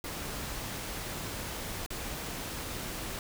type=noise with dropouts; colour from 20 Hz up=pink; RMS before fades=-38 dBFS; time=0.04-3.19 s; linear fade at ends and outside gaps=1 ms; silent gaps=1.863-1.904 s; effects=none